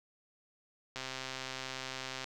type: click train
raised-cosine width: 0.2 ms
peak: -22 dBFS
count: 169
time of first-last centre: 0.96-2.242 s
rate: 131 Hz
effects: none